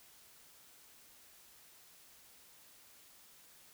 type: silence
effects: white hiss -61 dBFS RMS until 3.73 s